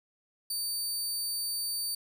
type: tone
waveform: 20% pulse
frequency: 4600 Hz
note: D8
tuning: 37 cents flat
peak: -25 dBFS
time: 0.5-1.95 s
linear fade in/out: 5 ms
effects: 11-bit